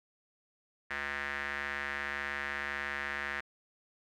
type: tone with band-pass filter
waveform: square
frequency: 70.9 Hz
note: C#2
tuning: 40 cents sharp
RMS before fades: -37 dBFS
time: 0.9-3.41 s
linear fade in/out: 10 ms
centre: 1800 Hz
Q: 4.2
effects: none